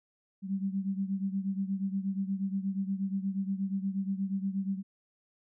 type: beating tone pair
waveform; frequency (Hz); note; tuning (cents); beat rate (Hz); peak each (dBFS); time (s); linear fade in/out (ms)
sine; 192.3 / 200.7; G3 / G3; -33 / +41; 8.4; -31 / -35; 0.42-4.83; 50
effects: none